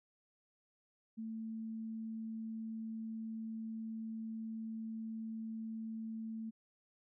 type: tone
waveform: sine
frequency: 222.7 Hz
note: A3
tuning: 21 cents sharp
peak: -40 dBFS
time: 1.17-6.51 s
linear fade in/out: 20 ms
effects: none